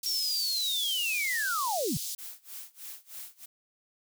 pink high-pass noise, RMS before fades -36 dBFS, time 0.03-2.15 s, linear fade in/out 5 ms, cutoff 4200 Hz, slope 24 dB/octave
sine linear sweep, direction down, 5588 to 116.7 Hz, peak -28 dBFS, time 0.06-1.97 s, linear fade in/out 0 ms
blue noise with tremolo, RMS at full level -41 dBFS, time 2.18-3.46 s, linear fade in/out 10 ms, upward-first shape sine, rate 3.2 Hz, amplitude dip 95%
effects none

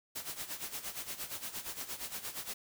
white noise with tremolo, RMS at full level -39 dBFS, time 0.15-2.54 s, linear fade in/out 10 ms, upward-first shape sine, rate 8.6 Hz, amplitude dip 75%, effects none

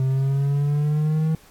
triangle exponential sweep, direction up, 130.81 to 160 Hz, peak -16 dBFS, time 0-1.35 s, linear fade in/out 2 ms, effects pink hiss -52 dBFS RMS until 1.5 s + AAC 64 kbps

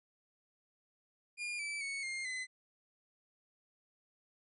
40% pulse tone with pitch steps, 2419 / 2315 / 2216 / 2121 / 2029 Hz, D#7 / D7 / C#7 / C7 / B6, -49 / -25 / -1 / +23 / +46 cents, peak -37 dBFS, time 1.37-2.47 s, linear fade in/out 50 ms, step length 220 ms, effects resampled to 24000 Hz

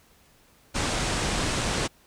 pink low-pass noise, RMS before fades -27 dBFS, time 0.74-1.88 s, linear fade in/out 20 ms, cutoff 9200 Hz, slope 48 dB/octave, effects pink hiss -59 dBFS RMS until 2.06 s

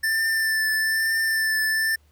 square tone with vibrato, 1773 Hz, A6, 13 cents sharp, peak -21 dBFS, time 0.03-1.96 s, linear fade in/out 10 ms, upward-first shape triangle, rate 1.1 Hz, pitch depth 23 cents each way, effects added 74 Hz sine -56 dBFS peak until 2.11 s + pink hiss -65 dBFS RMS until 2.11 s

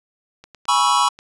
click train, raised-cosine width 0.2 ms, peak -24 dBFS, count 8, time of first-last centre 0.44-1.189 s, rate 9.34 Hz
square chord, C# minor seventh, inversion second, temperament equal with one note detuned, 830.6 / 978.7 / 1108.7 / 1318.5 Hz, G#5 / B5 / C#6 / E6, 0 / -16 / 0 / 0 cents, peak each -24 / -19 / -19 / -23 dBFS, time 0.68-1.09 s, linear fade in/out 10 ms
effects resampled to 24000 Hz

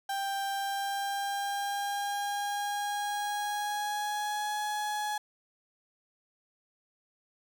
35% pulse tone with pitch glide, 789 to 840.8 Hz, G5 to G#5, +11 to +21 cents, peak -29 dBFS, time 0.09-5.18 s, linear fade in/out 5 ms, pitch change +110 cents, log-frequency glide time 0.48-4.58 s, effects 10-bit

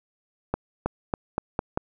accelerating click train, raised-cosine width 1 ms, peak -10 dBFS, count 6, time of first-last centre 0.54-1.775 s, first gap 320 ms, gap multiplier 0.87, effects none

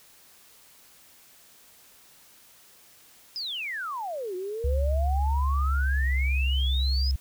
sine exponential two-way sweep, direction down then up, 5160 to 357 to 5160 Hz, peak -30 dBFS, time 3.36-7.11 s, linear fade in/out 0 ms, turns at 4.35 s
sine tone with pitch glide, 69.3 to 66.48 Hz, C#2 to C2, 0 to +28 cents, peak -22 dBFS, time 4.64-7.16 s, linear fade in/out 5 ms, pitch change -72 cents, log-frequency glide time 5.44-6.11 s
effects white hiss -55 dBFS RMS until 7.2 s

